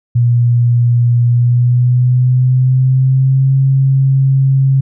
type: tone with pitch glide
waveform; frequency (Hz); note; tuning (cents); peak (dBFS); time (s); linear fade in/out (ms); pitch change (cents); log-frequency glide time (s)
sine; 120 to 134.7; B2 to C#3; -49 to -49; -7; 0.15-4.81; 10; +200; 1.26-3.55
effects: none